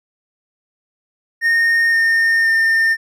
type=tone with pitch steps; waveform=triangle; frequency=1841 / 1825.1 / 1809.4 Hz; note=A#6 / A#6 / A6; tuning=-22 / -37 / +48 cents; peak=-10 dBFS; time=1.41-2.97 s; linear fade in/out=50 ms; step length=520 ms; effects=none